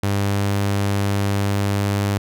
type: tone with pitch glide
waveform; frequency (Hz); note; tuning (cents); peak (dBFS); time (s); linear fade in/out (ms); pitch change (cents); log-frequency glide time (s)
sawtooth; 100.1 to 100.68; G2 to G2; +37 to +47; -14; 0.03-2.18; 5; +10; 1.4-1.92
effects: none